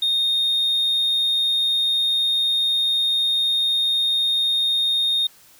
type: tone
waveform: sine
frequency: 3688 Hz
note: A#7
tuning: 19 cents flat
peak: -15 dBFS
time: 0.02-5.27 s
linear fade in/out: 5 ms
effects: tanh soft clip ceiling -16 dBFS + white hiss -51 dBFS RMS until 5.59 s